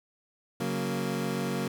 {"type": "chord", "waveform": "25% pulse", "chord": "F# major", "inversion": "second", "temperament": "equal", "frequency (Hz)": [138.59, 185, 233.1], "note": ["C#3", "F#3", "A#3"], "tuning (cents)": [0, 0, 0], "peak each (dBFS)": [-31, -29, -29], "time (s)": [0.6, 1.68], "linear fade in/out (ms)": 5, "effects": []}